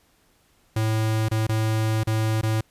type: tone with dropouts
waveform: square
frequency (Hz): 110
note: A2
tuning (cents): 0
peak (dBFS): -21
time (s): 0.76-2.61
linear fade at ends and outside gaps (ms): 5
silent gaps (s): 1.286-1.313 / 1.469-1.491 / 2.035-2.071 / 2.413-2.431
effects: pink hiss -62 dBFS RMS until 2.7 s + resampled to 32000 Hz